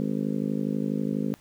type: harmonic tone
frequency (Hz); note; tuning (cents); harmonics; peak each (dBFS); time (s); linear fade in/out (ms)
52.2; G#1; +10; 3 / 4 / 5 / 6 / 7 / 8 / 9 / 10; -33 / -28 / -30 / -40 / -40 / -39 / -40 / -42; 0-1.34; 0
effects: pink hiss -57 dBFS RMS until 1.4 s